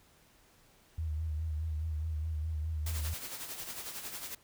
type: tone with vibrato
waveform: sine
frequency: 78.4 Hz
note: D#2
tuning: 14 cents sharp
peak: -32 dBFS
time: 0.98-3.14 s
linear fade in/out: 5 ms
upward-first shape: sine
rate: 4.8 Hz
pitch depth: 57 cents each way
type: noise with tremolo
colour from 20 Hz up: white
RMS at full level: -40 dBFS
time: 2.86-4.35 s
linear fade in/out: 5 ms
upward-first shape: sine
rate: 11 Hz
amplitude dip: 55%
effects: pink hiss -64 dBFS RMS until 4.43 s